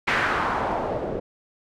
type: noise with low-pass filter sweep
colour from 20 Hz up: white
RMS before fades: -25 dBFS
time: 0.07-1.2 s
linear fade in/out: 10 ms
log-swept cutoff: 2000 to 430 Hz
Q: 2.1
effects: none